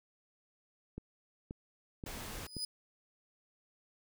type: click train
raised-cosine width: 3 ms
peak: -29 dBFS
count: 4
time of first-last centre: 0.98-2.567 s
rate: 1.89 Hz
type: noise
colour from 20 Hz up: pink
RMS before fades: -44 dBFS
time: 2.06-2.47 s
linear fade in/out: 5 ms
type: tone with exponential growth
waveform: 35% pulse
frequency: 4978 Hz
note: D#8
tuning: in tune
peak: -32 dBFS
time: 2.35-2.65 s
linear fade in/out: 5 ms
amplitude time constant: 64 ms
effects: none